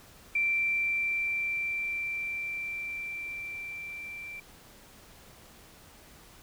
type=tone with level ramp; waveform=sine; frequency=2349 Hz; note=D7; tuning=in tune; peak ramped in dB=-24 to -39 dBFS; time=0.35-4.4 s; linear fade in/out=5 ms; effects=pink hiss -54 dBFS RMS until 6.42 s